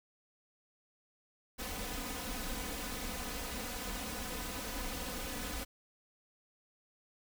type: noise with comb filter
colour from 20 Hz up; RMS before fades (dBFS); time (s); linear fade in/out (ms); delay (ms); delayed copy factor
pink; -40; 1.58-5.65; 20; 4; +0.85
effects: none